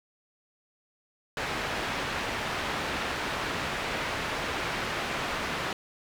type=low-pass noise; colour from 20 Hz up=white; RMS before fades=-32 dBFS; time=1.37-5.73 s; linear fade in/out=2 ms; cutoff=2200 Hz; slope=12 dB/octave; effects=none